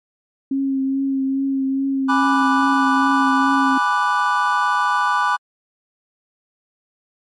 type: tone with vibrato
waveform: sine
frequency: 270 Hz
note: C#4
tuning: 45 cents flat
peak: -17 dBFS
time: 0.51-3.78 s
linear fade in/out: 5 ms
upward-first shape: triangle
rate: 2.4 Hz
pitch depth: 23 cents each way
type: chord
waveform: triangle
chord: G# half-diminished seventh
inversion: none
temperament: equal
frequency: 830.6 / 987.8 / 1174.7 / 1480 Hz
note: G#5 / B5 / D6 / F#6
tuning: 0 / 0 / 0 / 0 cents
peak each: -22 / -18 / -18 / -20 dBFS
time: 2.08-5.37 s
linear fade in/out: 20 ms
effects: MP3 48 kbps